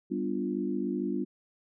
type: chord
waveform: sine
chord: G dominant seventh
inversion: none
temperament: equal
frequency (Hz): 196 / 246.9 / 293.7 / 349.2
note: G3 / B3 / D4 / F4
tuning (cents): 0 / 0 / 0 / 0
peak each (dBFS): -34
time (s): 0.1-1.25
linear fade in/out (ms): 20
effects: none